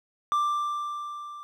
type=tone with level ramp; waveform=triangle; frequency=1180 Hz; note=D6; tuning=8 cents sharp; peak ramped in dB=-19 to -37 dBFS; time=0.32-1.43 s; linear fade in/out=0 ms; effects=none